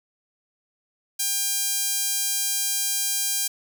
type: tone with high-pass filter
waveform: sawtooth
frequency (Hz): 800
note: G5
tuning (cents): +35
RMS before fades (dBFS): -25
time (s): 1.19-3.48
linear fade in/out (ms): 10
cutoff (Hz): 6600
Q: 0.71
effects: none